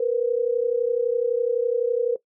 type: tone pair together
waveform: sine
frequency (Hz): 466.2 / 498.1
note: A#4 / B4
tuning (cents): 0 / +15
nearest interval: minor second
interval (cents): 115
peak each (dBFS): -21 / -23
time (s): 0-2.16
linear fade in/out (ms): 5
effects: noise-tail reverb RT60 0.1 s tail -18 dB re dry